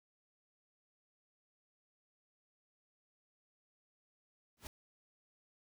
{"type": "noise with exponential growth", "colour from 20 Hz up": "pink", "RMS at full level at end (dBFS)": -43, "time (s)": [4.57, 4.67], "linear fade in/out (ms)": 1, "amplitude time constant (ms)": 21, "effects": []}